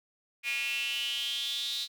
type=tone with high-pass filter sweep; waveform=square; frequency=128.3 Hz; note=C3; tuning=34 cents flat; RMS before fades=-33 dBFS; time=0.43-1.88 s; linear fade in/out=50 ms; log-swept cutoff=2400 to 3900 Hz; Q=9; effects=none